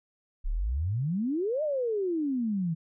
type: exponential two-way sweep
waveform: sine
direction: up then down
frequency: 30.87 to 630 to 156.9 Hz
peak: -26 dBFS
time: 0.44-2.75 s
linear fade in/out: 20 ms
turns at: 1.63 s
effects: none